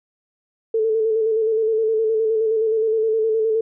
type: tone with vibrato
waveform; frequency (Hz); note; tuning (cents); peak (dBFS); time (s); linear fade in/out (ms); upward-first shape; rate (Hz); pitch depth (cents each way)
sine; 441.9; A4; +7; -16; 0.74-3.61; 5; square; 9.6; 30
effects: none